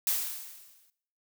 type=noise with exponential decay; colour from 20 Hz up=blue; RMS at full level=-26 dBFS; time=0.07-0.9 s; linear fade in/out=1 ms; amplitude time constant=180 ms; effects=noise-tail reverb RT60 0.6 s tail -17 dB re dry